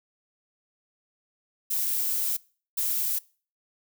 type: noise bursts at uneven times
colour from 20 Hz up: violet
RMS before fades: -27 dBFS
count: 2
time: 1.7-2.37 / 2.77-3.19 s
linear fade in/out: 10 ms
effects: noise-tail reverb RT60 0.4 s tail -23 dB re dry